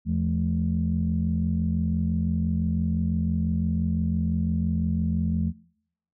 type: tone cluster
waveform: sine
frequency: 82.4 / 170.4 / 216.3 Hz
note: E2 / F3 / A3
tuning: 0 / -42 / -29 cents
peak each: -26 dBFS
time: 0.05-5.53 s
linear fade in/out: 50 ms
effects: noise-tail reverb RT60 0.7 s tail -24 dB re dry + tanh soft clip ceiling -13 dBFS